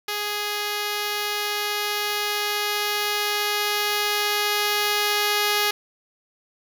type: tone with level ramp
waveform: 5% pulse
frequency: 415.3 Hz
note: G#4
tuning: in tune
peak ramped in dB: -14 to -8 dBFS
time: 0.08-5.71 s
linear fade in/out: 5 ms
effects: none